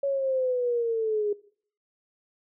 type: linear sweep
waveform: sine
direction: down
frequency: 560 to 409.3 Hz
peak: -23 dBFS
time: 0.03-1.33 s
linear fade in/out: 5 ms
effects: noise-tail reverb RT60 0.5 s tail -19 dB re dry